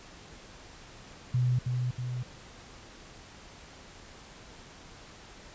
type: tone with echo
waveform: sine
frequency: 124.5 Hz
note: B2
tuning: 14 cents sharp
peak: -23 dBFS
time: 1.34-1.59 s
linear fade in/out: 5 ms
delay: 320 ms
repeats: 2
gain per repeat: -4 dB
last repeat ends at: 2.23 s
effects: pink hiss -50 dBFS RMS until 5.54 s + resampled to 16000 Hz